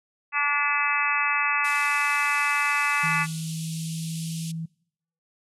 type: harmonic tone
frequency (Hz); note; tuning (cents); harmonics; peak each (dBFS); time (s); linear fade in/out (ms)
289.2; D4; -27; 3 / 4 / 5 / 6 / 7 / 8 / 9; -32 / -27 / -30 / -31 / -27 / -32 / -27; 0.32-3.27; 50
type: band-pass noise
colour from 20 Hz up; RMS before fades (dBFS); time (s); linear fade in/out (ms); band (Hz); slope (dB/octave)
white; -40; 1.64-4.52; 10; 2600 to 11000; 48
type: tone with pitch glide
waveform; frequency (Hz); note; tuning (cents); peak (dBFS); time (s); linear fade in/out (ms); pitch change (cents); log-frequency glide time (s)
sine; 160 to 163.17; D#3 to E3; +49 to -17; -29; 3.03-4.66; 10; +34; 3.3-4.44
effects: noise-tail reverb RT60 0.7 s tail -25 dB re dry